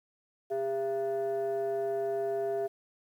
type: tone pair together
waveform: sine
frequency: 401.6 / 675 Hz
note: G4 / E5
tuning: +42 / +41 cents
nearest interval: major sixth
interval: 899 cents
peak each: -29 / -31 dBFS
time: 0.5-2.68 s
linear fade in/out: 20 ms
effects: tanh soft clip ceiling -25 dBFS + 10-bit